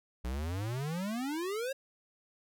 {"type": "exponential sweep", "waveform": "square", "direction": "up", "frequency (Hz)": [58.27, 554.4], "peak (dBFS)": -34, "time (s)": [0.24, 1.73], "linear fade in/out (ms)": 10, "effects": []}